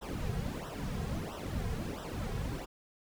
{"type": "noise with flanger", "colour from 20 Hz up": "brown", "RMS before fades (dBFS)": -37, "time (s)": [0.01, 2.66], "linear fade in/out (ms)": 20, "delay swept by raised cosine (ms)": [0.44, 3.44], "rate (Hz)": 1.5, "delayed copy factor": -0.85, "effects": []}